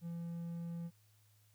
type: tone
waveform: triangle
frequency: 169.4 Hz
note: E3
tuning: 48 cents sharp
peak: -38 dBFS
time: 0.01-0.91 s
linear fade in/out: 50 ms
effects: added 105 Hz sine -67 dBFS peak until 1.54 s + white hiss -73 dBFS RMS until 1.54 s